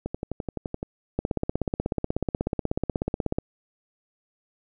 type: two click trains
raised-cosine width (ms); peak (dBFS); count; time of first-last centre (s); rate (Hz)
2; -11 / -16; 37 / 10; 1.19-3.385 / 0.06-0.829; 16.4 / 11.7
effects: none